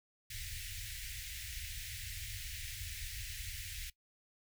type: band-stop noise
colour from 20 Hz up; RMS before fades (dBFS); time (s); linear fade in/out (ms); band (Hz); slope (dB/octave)
pink; -44; 0.3-3.9; 5; 110 to 1800; 48
effects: noise-tail reverb RT60 0.1 s tail -20 dB re dry